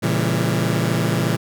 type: chord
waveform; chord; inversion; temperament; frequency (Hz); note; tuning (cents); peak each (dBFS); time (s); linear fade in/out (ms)
sawtooth; A# diminished seventh; none; just; 116.54 / 139.85 / 167.82 / 201.4; A#2 / C#3 / E3 / G3; 0 / +16 / +31 / +47; -18 / -20 / -18 / -22; 0.02-1.37; 20
effects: none